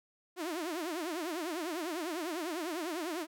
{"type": "tone with vibrato", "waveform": "sawtooth", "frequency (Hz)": 333.1, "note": "E4", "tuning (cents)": 18, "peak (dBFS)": -31, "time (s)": [0.36, 3.27], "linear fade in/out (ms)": 50, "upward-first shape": "triangle", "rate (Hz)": 10, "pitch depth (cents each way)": 220, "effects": []}